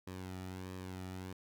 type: tone with flanger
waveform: sawtooth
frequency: 92.8 Hz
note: F#2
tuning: 6 cents sharp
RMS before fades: -45 dBFS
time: 0.07-1.33 s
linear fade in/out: 5 ms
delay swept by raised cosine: 1.4 to 1.91 ms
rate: 1.5 Hz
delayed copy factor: -0.55
effects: none